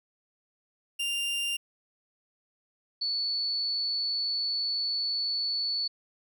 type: tone pair in turn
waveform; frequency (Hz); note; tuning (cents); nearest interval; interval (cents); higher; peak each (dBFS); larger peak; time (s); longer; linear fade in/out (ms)
40% pulse / sine; 2794 / 4446; F7 / C#8; 0 / +4; minor sixth; 804; second; -27; neither; 0.99-1.57 / 3.01-5.88; second; 10
effects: none